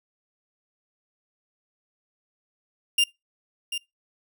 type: tone with echo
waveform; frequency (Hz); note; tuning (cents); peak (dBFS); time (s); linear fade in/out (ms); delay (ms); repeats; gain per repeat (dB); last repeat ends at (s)
40% pulse; 2800; F7; +4; -16; 2.98-3.04; 5; 740; 1; -10; 3.78
effects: noise-tail reverb RT60 0.2 s tail -23 dB re dry